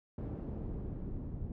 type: noise with low-pass filter sweep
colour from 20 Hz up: pink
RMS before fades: -40 dBFS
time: 0.18-1.52 s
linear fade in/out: 2 ms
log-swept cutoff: 410 to 230 Hz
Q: 0.75
effects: none